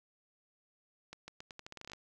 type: accelerating click train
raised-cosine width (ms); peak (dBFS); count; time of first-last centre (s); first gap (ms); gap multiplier
0.2; -29; 14; 1.13-1.934; 150; 0.83
effects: none